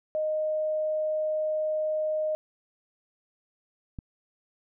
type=tone; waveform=sine; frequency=619 Hz; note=D#5; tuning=9 cents flat; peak=-25 dBFS; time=0.15-2.35 s; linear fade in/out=0 ms
type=click; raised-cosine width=5 ms; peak=-24 dBFS; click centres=3.988 s
effects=none